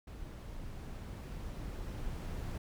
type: noise with level ramp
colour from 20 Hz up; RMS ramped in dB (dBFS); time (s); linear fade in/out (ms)
brown; -46 to -39; 0.07-2.58; 5
effects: none